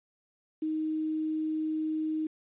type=tone with quantisation; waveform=sine; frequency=312.7 Hz; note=D#4; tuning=9 cents sharp; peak=-28 dBFS; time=0.62-2.27 s; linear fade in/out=5 ms; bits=9; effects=resampled to 8000 Hz